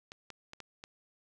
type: clicks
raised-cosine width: 0.2 ms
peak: -28 dBFS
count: 5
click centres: 0.119 / 0.303 / 0.534 / 0.603 / 0.839 s
effects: none